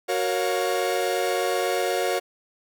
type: chord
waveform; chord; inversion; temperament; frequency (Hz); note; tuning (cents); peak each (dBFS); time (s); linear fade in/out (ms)
45% pulse; Gb major seventh; none; equal with one note detuned; 370 / 466.2 / 554.4 / 711.5; Gb4 / Bb4 / Db5 / F5; 0 / 0 / 0 / +32; -28; 0.08-2.2; 20
effects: none